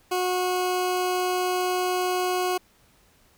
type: tone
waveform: 20% pulse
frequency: 364.4 Hz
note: F#4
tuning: 26 cents flat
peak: -18 dBFS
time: 0.11-2.58 s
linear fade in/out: 10 ms
effects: pink hiss -60 dBFS RMS until 3.37 s